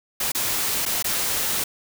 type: noise with dropouts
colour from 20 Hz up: white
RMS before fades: -24 dBFS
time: 0.2-1.64 s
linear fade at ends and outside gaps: 5 ms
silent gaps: 0.319-0.348 / 0.854-0.861 / 1.026-1.043 s
effects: none